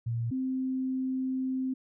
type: tone pair in turn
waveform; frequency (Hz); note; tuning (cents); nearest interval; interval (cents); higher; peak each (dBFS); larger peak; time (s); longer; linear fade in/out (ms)
sine; 116.54 / 260.5; A#2 / C4; 0 / -7; octave + major second; 1393; second; -28; neither; 0.06-0.31 / 0.31-1.74; second; 10
effects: none